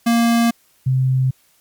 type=tone pair in turn; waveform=square / sine; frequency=233.1 / 130.46 Hz; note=A#3 / C3; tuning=0 / -5 cents; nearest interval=minor seventh; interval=1005 cents; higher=first; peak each=-13 dBFS; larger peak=neither; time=0.06-0.51 / 0.86-1.31 s; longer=neither; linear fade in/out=10 ms; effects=white hiss -57 dBFS RMS until 1.6 s + MP3 96 kbps